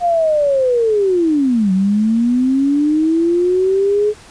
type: linear two-way sweep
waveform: sine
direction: down then up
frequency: 713 to 185 to 425.6 Hz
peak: -11 dBFS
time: 0-4.14 s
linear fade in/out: 50 ms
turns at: 1.72 s
effects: pink hiss -41 dBFS RMS until 4.3 s + resampled to 22050 Hz